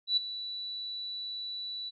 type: tone with ADSR envelope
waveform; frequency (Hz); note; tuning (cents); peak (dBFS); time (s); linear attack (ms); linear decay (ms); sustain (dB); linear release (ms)
sine; 3951; B7; 0; -21; 0.07-1.91; 100; 11; -14; 30
effects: MP3 32 kbps